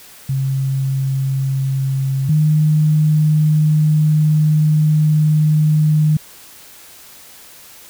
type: tone pair in turn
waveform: sine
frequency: 134.8 / 153.16 Hz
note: C#3 / D#3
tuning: -48 / -27 cents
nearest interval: major second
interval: 221 cents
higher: second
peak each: -15 / -10 dBFS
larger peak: second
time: 0.29-2.29 / 2.29-6.17 s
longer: second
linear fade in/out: 5 ms
effects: white hiss -41 dBFS RMS until 7.89 s